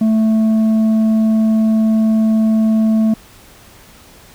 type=tone with tanh clipping; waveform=sine; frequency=220 Hz; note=A3; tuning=in tune; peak=-11 dBFS; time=0.01-3.14 s; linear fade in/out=5 ms; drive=5 dB; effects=pink hiss -43 dBFS RMS until 4.34 s